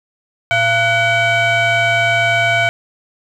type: tone with frequency modulation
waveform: sine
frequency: 1480 Hz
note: F#6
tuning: in tune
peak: -9 dBFS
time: 0.51-2.69 s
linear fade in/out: 0 ms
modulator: 797 Hz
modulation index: 1.5
effects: tanh soft clip ceiling -10 dBFS + 8-bit